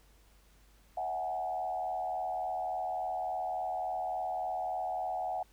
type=tone with frequency modulation; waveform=sine; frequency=740 Hz; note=F#5; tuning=in tune; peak=-32 dBFS; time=0.97-5.43 s; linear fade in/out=5 ms; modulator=83.5 Hz; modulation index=0.94; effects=added 50 Hz sine -61 dBFS peak until 5.52 s + pink hiss -66 dBFS RMS until 5.52 s